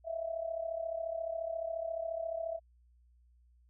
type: tone with amplitude modulation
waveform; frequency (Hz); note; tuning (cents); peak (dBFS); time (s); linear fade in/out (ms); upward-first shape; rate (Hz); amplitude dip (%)
sine; 659.3; E5; 0; -31; 0.04-2.6; 50; sine; 34.3; 75
effects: added 60 Hz sine -62 dBFS peak until 3.69 s